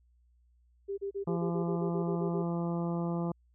sine tone bursts, 396.7 Hz, G4, 21 cents sharp, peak -32 dBFS, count 12, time 0.88-2.431 s, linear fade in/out 20 ms, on 99 ms, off 33 ms
harmonic tone, 170.6 Hz, F3, 40 cents flat, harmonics 1 / 2 / 3 / 4 / 5 / 6 / 7, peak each -31 / -37 / -41 / -43 / -45 / -47 / -48 dBFS, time 1.27-3.32 s, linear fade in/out 5 ms
effects added 60 Hz sine -63 dBFS peak until 3.54 s

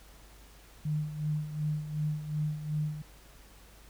sine tone with tremolo, 151.7 Hz, D#3, 44 cents flat, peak -27 dBFS, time 0.85-3.02 s, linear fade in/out 5 ms, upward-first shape sine, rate 2.7 Hz, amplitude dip 70%, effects added 50 Hz sine -54 dBFS peak until 3.89 s + pink hiss -57 dBFS RMS until 3.89 s

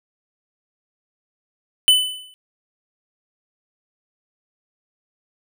square tone with exponential decay, 3008 Hz, F#7, 28 cents sharp, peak -8 dBFS, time 1.88-2.34 s, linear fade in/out 0 ms, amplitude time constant 100 ms, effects none

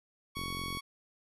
15% pulse tone, 1114 Hz, C#6, 8 cents sharp, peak -31 dBFS, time 0.35-0.81 s, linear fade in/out 20 ms
click train, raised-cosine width 3 ms, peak -29 dBFS, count 19, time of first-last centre 0.37-0.772 s, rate 44.8 Hz
effects resampled to 32000 Hz

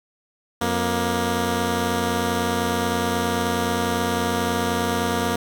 10% pulse tone pair together, 89.6 / 235.9 Hz, F2 / A#3, +45 / +21 cents, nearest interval octave + perfect fourth, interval 1676 cents, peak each -17 / -14 dBFS, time 0.61-5.36 s, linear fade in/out 5 ms, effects none

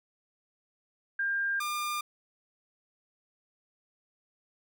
sine / sawtooth tone pair in turn, 1600 / 1202.1 Hz, G6 / D6, +35 / +40 cents, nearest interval perfect fourth, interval 495 cents, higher first, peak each -27 dBFS, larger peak neither, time 1.19-1.6 / 1.6-2.01 s, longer neither, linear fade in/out 5 ms, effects none

